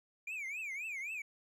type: tone with vibrato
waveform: triangle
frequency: 2349 Hz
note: D7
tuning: in tune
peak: -37 dBFS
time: 0.27-1.22 s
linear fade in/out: 5 ms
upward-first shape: triangle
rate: 3.8 Hz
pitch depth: 240 cents each way
effects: none